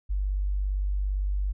sine tone, 48.81 Hz, G1, 7 cents flat, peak -24 dBFS, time 0.09-1.53 s, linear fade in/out 20 ms, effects none

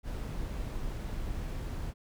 brown noise, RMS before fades -36 dBFS, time 0.03-1.94 s, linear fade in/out 50 ms, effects none

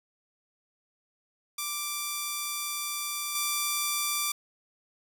5% pulse tone with level steps, 1174.7 Hz, D6, in tune, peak -19 / -15 dBFS, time 1.58-4.32 s, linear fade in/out 5 ms, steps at 3.35 s, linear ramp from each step 2 ms, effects none

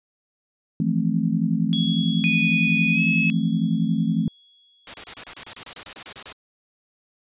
sine chord, F major seventh, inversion third, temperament just, 163.7 / 174.61 / 218.3 / 261.9 Hz, E3 / F3 / A3 / C4, -12 / 0 / -13 / +2 cents, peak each -24 / -25 / -23 / -27 dBFS, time 0.8-4.28 s, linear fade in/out 2 ms
sine tone with exponential decay, 3349 Hz, G#7, 14 cents sharp, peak -24 dBFS, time 1.73-5.55 s, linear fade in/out 0 ms, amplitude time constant 830 ms
sine tone with pitch glide, 2479 to 2581 Hz, D#7 to E7, -7 to -37 cents, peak -20 dBFS, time 2.24-3.3 s, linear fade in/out 0 ms, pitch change +70 cents, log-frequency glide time 2.92-3.01 s
white noise bursts, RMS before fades -34 dBFS, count 15, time 4.87-6.326 s, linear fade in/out 2 ms, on 70 ms, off 29 ms
effects resampled to 8000 Hz

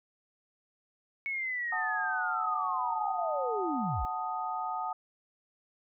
sine linear sweep, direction down, 2217 to 39.08 Hz, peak -31 dBFS, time 1.26-4.05 s, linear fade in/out 0 ms
sine chord, D# diminished, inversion first, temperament equal, 740 / 880 / 1244.5 Hz, F#5 / A5 / D#6, 0 / 0 / 0 cents, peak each -36 dBFS, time 1.72-4.93 s, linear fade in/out 5 ms
effects none

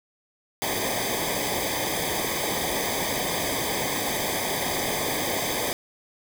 pink noise with comb filter, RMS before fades -27 dBFS, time 0.62-5.73 s, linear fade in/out 0 ms, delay 0.72 ms, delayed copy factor -0.95, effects none

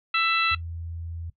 harmonic tone, 664 Hz, E5, 12 cents sharp, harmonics 2 / 3 / 4 / 5 / 6, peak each -24 / -31 / -24 / -34 / -31 dBFS, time 0.14-0.55 s, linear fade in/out 5 ms
sine tone, 83.6 Hz, E2, 25 cents sharp, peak -32 dBFS, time 0.51-1.3 s, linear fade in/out 5 ms
effects noise-tail reverb RT60 0.1 s tail -17 dB re dry

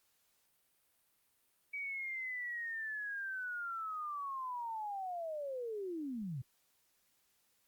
sine linear sweep, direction down, 2283 to 116.8 Hz, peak -38 dBFS, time 1.73-6.42 s, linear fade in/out 10 ms, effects white hiss -75 dBFS RMS until 7.67 s + Opus 48 kbps

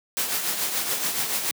white noise with tremolo, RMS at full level -24 dBFS, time 0.17-1.51 s, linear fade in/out 0 ms, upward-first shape triangle, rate 7 Hz, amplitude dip 55%, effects high-pass 150 Hz 12 dB/octave

